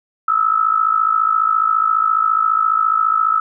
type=tone with amplitude modulation; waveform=sine; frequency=1300 Hz; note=E6; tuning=24 cents flat; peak=-9 dBFS; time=0.28-3.4 s; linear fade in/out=5 ms; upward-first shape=sine; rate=54.6 Hz; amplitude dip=80%; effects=none